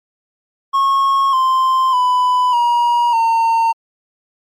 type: tone with pitch steps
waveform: triangle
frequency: 1092 / 1043.9 / 997.9 / 953.9 / 911.9 Hz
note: C#6 / C6 / B5 / A#5 / A#5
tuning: -26 / -4 / +18 / +40 / -38 cents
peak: -9 dBFS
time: 0.73-3.73 s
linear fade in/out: 20 ms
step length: 600 ms
effects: MP3 64 kbps